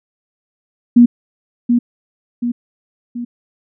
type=tone with echo; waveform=sine; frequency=240 Hz; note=B3; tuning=49 cents flat; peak=-3 dBFS; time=0.96-1.06 s; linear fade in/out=10 ms; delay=730 ms; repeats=3; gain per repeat=-6 dB; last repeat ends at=3.25 s; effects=none